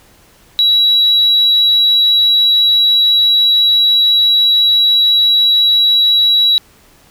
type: tone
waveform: sine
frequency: 3898 Hz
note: B7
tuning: 23 cents flat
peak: -6 dBFS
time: 0.59-6.58 s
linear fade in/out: 0 ms
effects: tanh soft clip ceiling -4 dBFS + pink hiss -47 dBFS RMS until 7.1 s